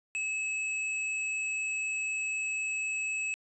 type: tone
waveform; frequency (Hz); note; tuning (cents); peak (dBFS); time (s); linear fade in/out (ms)
square; 2588; E7; -32; -31; 0.15-3.34; 0
effects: resampled to 22050 Hz + 11-bit